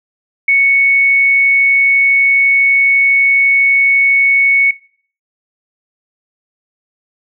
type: tone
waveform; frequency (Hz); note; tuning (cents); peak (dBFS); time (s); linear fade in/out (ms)
sine; 2217; C#7; 0; -7; 0.48-4.71; 5
effects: noise-tail reverb RT60 0.5 s tail -21 dB re dry